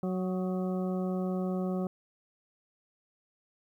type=harmonic tone with a mistuned harmonic; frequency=185 Hz; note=F#3; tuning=in tune; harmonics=1 / 2 / 3 / 4 / 6 / 7; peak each=-30 / -36 / -39 / -43 / -50 / -50 dBFS; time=0.03-1.87 s; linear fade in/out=2 ms; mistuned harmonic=7; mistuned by=-43 cents; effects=11-bit